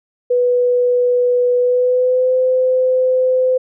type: tone with pitch glide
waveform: sine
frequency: 492.3 to 512 Hz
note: B4 to C5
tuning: -6 to -38 cents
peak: -11 dBFS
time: 0.3-3.58 s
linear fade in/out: 10 ms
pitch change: +68 cents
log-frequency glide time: 1.58-2.35 s
effects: none